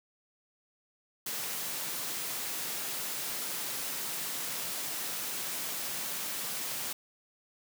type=high-pass noise; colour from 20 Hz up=white; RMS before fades=-36 dBFS; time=1.26-6.93 s; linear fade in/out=5 ms; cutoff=120 Hz; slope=96 dB/octave; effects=none